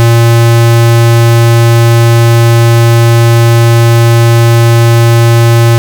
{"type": "tone", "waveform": "square", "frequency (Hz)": 116.54, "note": "A#2", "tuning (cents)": 0, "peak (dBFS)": -3, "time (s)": [0, 5.78], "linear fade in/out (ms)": 0, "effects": []}